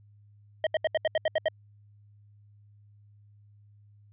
square tone bursts, 630 Hz, D#5, 21 cents sharp, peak -23 dBFS, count 9, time 0.64-1.484 s, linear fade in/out 2 ms, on 28 ms, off 74 ms, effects added 103 Hz sine -54 dBFS peak until 4.12 s + resampled to 8000 Hz

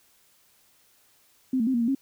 sine tone with pitch steps, 259.6 / 224.5 / 262.5 / 236.4 / 231.3 / 270.8 Hz, C4 / A3 / C4 / A#3 / A#3 / C#4, -13 / +35 / +6 / +24 / -13 / -40 cents, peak -21 dBFS, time 1.53-1.95 s, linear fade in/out 5 ms, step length 70 ms, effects white hiss -62 dBFS RMS until 2.01 s

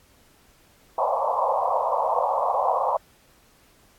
white band-pass noise, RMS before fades -23 dBFS, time 0.98-2.97 s, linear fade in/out 2 ms, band 500 to 1100 Hz, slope 96 dB/octave, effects pink hiss -58 dBFS RMS until 3.98 s + AAC 64 kbps

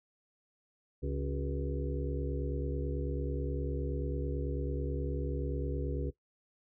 harmonic tone with a mistuned harmonic, 69.3 Hz, C#2, in tune, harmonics 1 / 2 / 4 / 5 / 6 / 7, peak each -35 / -38 / -41 / -42 / -43 / -43 dBFS, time 1.02-6.11 s, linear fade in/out 20 ms, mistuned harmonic 5, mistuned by +100 cents, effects noise-tail reverb RT60 0.1 s tail -17 dB re dry

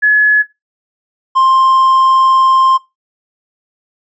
sine / triangle tone pair in turn, 1700 / 1053.6 Hz, G#6 / C6, +40 / +12 cents, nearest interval minor sixth, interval 828 cents, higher first, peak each -5 dBFS, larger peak neither, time 0.02-0.43 / 1.35-2.78 s, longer second, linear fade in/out 20 ms, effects noise-tail reverb RT60 0.2 s tail -18 dB re dry + resampled to 16000 Hz

